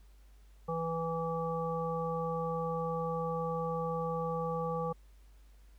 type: harmonic tone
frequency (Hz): 164.81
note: E3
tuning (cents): 0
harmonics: 1 / 3 / 5 / 7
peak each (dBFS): -37 / -35 / -40 / -39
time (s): 0.68-4.93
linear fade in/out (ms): 10
effects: added 50 Hz sine -55 dBFS peak until 5.78 s + pink hiss -70 dBFS RMS until 5.78 s